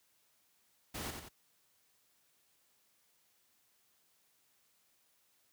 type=noise with echo; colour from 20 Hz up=pink; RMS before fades=-41 dBFS; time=0.94-1.11 s; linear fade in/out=10 ms; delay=90 ms; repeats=2; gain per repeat=-5 dB; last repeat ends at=1.29 s; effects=white hiss -73 dBFS RMS until 5.52 s + high-pass 60 Hz 12 dB/octave